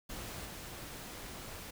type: noise with level steps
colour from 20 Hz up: pink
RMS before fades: -44 / -46 dBFS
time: 0.09-1.71 s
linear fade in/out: 10 ms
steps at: 0.45 s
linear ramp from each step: 5 ms
effects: none